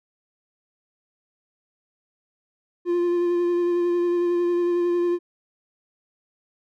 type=tone with vibrato; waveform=triangle; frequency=349.2 Hz; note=F4; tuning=in tune; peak=-17 dBFS; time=2.85-5.19 s; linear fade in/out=50 ms; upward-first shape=sine; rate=11 Hz; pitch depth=16 cents each way; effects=none